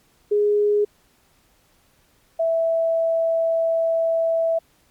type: tone pair in turn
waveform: sine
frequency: 414.7 / 658.1 Hz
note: G#4 / E5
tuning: -3 / -3 cents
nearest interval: minor sixth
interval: 800 cents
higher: second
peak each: -15 / -17 dBFS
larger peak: first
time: 0.31-0.85 / 2.39-4.59 s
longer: second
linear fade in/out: 10 ms
effects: pink hiss -60 dBFS RMS until 4.9 s + MP3 96 kbps